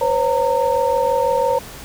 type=tone cluster; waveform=sine; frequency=501 / 547 / 919 Hz; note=B4 / C#5 / A#5; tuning=+25 / -23 / -25 cents; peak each=-19 dBFS; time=0.01-1.59 s; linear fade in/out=5 ms; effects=pink hiss -36 dBFS RMS until 1.84 s